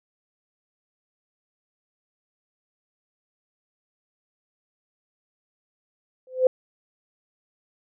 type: tone with exponential growth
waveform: sine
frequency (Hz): 513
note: C5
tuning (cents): -34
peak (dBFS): -10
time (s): 6.27-6.47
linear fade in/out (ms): 2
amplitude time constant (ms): 43
effects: none